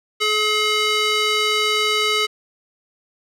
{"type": "tone with band-pass filter", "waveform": "square", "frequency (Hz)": 426.1, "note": "G#4", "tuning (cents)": 44, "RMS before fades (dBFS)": -19, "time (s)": [0.2, 2.27], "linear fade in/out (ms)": 20, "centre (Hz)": 3100, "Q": 1.1, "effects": []}